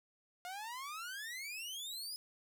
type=exponential sweep; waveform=sawtooth; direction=up; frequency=704 to 5120 Hz; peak=-39 dBFS; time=0.45-2.16 s; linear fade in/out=0 ms; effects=none